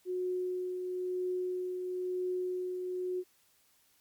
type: tone with tremolo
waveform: sine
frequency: 364.9 Hz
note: F#4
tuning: 24 cents flat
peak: -30 dBFS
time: 0.05-3.24 s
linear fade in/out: 50 ms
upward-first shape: triangle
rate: 1 Hz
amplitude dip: 40%
effects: white hiss -68 dBFS RMS until 4 s + MP3 96 kbps